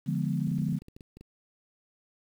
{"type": "chord", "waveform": "sine", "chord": "D diminished seventh", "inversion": "none", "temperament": "equal", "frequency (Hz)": [146.83, 174.61, 207.7, 246.9], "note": ["D3", "F3", "Ab3", "Cb4"], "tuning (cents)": [0, 0, 0, 0], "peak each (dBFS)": [-30, -31, -33, -35], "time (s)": [0.06, 0.79], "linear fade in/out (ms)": 20}
{"type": "clicks", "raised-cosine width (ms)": 3, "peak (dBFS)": -35, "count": 12, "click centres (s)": [0.473, 0.516, 0.585, 0.62, 0.686, 0.727, 0.82, 0.884, 0.965, 1.008, 1.17, 1.21]}
{"effects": ["9-bit"]}